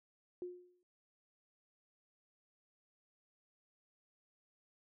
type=tone with exponential decay; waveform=sine; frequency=358 Hz; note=F4; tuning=43 cents sharp; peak=-38 dBFS; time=0.42-0.83 s; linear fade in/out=1 ms; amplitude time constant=87 ms; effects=none